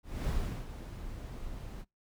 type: noise with ADSR envelope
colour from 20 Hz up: brown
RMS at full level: -31 dBFS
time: 0.03-1.85 s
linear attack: 250 ms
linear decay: 370 ms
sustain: -11 dB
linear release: 42 ms
effects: noise-tail reverb RT60 0.2 s tail -25 dB re dry